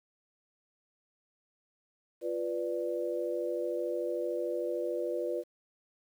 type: chord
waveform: sine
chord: B diminished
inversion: second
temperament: equal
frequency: 349.2 / 493.9 / 587.3 Hz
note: F4 / B4 / D5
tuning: 0 / 0 / 0 cents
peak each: -35 / -34 / -36 dBFS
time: 2.21-5.44 s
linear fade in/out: 50 ms
effects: 10-bit